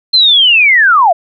sine linear sweep, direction down, 4186 to 630 Hz, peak -4 dBFS, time 0.13-1.13 s, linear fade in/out 10 ms, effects none

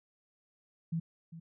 sine tone with echo, 164.81 Hz, E3, in tune, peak -30 dBFS, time 0.92-1 s, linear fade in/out 10 ms, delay 400 ms, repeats 1, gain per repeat -14 dB, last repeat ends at 1.4 s, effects none

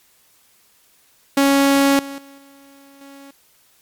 sawtooth tone with level steps, 277.2 Hz, C#4, in tune, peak -8 / -25 / -37 / -41 / -35 dBFS, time 1.37-3.31 s, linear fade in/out 5 ms, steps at 1.99 / 2.18 / 2.38 / 3.01 s, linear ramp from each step 2 ms, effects white hiss -56 dBFS RMS until 3.81 s + MP3 96 kbps

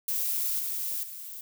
violet noise with level steps, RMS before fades -29 / -32 / -41 dBFS, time 0.08-1.41 s, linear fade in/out 2 ms, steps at 0.59 / 1.03 s, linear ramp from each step 5 ms, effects none

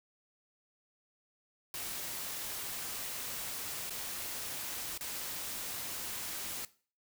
white noise with dropouts, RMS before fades -40 dBFS, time 1.74-6.65 s, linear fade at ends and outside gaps 1 ms, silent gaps 3.896-3.906 / 4.977-5.009 s, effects noise-tail reverb RT60 0.4 s tail -18 dB re dry

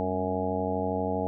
harmonic tone with a mistuned harmonic, 92.5 Hz, F#2, in tune, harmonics 1 / 2 / 3 / 4 / 5 / 6 / 7 / 8 / 9, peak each -36 / -34 / -34 / -42 / -32 / -39 / -33 / -40 / -34 dBFS, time 0-1.27 s, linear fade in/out 0 ms, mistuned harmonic 2, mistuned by +97 cents, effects none

